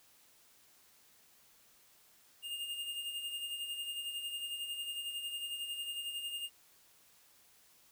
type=tone with tremolo; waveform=square; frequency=2825 Hz; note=F7; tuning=19 cents sharp; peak=-37 dBFS; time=2.42-6.5 s; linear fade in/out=50 ms; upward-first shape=sine; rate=11 Hz; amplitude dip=50%; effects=white hiss -65 dBFS RMS until 7.91 s